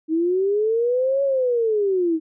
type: linear two-way sweep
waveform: sine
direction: up then down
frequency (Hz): 311.1 to 559 to 311.1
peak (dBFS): -17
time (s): 0.08-2.2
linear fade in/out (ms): 50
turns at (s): 1.23
effects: none